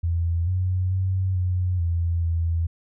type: tone with pitch steps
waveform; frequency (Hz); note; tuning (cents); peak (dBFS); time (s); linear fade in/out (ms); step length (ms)
sine; 84.5 / 92 / 94.1 / 90.8 / 84.8 / 83.4; E2 / F#2 / F#2 / F#2 / E2 / E2; +43 / -9 / +30 / -32 / +50 / +21; -20; 0.03-2.67; 10; 440
effects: none